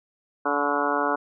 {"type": "harmonic tone with a mistuned harmonic", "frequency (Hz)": 144.6, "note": "D3", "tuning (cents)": -27, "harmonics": [2, 3, 4, 5, 6, 7, 8, 9, 10], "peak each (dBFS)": [-30, -30, -30, -30, -30, -30, -30, -30, -30], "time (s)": [0.45, 1.16], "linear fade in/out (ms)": 10, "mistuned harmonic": 8, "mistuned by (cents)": -55, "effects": []}